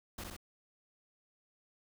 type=noise with echo; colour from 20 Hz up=pink; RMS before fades=-43 dBFS; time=0.18-0.24 s; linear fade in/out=5 ms; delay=63 ms; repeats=2; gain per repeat=-2 dB; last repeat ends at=0.366 s; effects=none